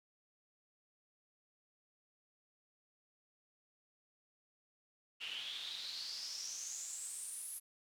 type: noise with band-pass filter sweep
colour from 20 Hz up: pink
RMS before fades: -45 dBFS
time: 5.2-7.6 s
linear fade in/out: 20 ms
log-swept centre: 2800 to 11000 Hz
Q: 7.1
effects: none